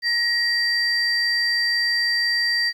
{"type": "tone pair together", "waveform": "sine", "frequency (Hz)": [1892, 4698], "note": ["A#6", "D8"], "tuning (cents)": [25, 0], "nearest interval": "octave + major third", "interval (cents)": 1575, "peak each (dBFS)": -20, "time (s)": [0.02, 2.73], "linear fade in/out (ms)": 50, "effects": ["tanh soft clip ceiling -13 dBFS", "9-bit"]}